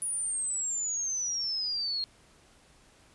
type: exponential sweep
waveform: sine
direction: down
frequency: 9840 to 4232 Hz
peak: -29 dBFS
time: 0.02-2.04 s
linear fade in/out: 0 ms
effects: pink hiss -60 dBFS RMS until 3.14 s + resampled to 24000 Hz